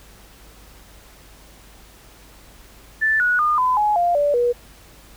sine tone with pitch steps, 1760 / 1463 / 1216.1 / 1010.9 / 840.3 / 698.5 / 580.6 / 482.6 Hz, A6 / F#6 / D#6 / B5 / G#5 / F5 / D5 / B4, 0 / -20 / -40 / +40 / +20 / 0 / -20 / -40 cents, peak -15 dBFS, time 3.01-4.53 s, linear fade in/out 20 ms, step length 190 ms, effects added 50 Hz sine -48 dBFS peak until 5.16 s + pink hiss -48 dBFS RMS until 5.16 s

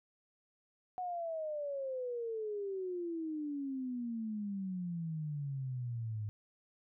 sine exponential sweep, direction down, 739 to 103.83 Hz, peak -36 dBFS, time 0.98-6.29 s, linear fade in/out 0 ms, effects none

